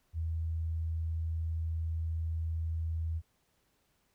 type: tone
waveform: sine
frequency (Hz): 81.3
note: E2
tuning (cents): -23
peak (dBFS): -31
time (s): 0.13-3.22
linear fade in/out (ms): 50
effects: pink hiss -74 dBFS RMS until 4.14 s